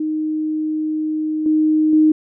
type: tone with level steps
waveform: sine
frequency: 310 Hz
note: D#4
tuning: 6 cents flat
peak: -18 / -12 / -9 dBFS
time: 0-2.12 s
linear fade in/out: 5 ms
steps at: 1.46 / 1.93 s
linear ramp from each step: 2 ms
effects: none